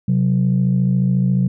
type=tone pair together; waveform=sine; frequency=130.81 / 184.99 Hz; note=C3 / F#3; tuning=0 / 0 cents; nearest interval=tritone; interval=600 cents; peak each=-15 dBFS; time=0.08-1.48 s; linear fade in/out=5 ms; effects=tanh soft clip ceiling -8 dBFS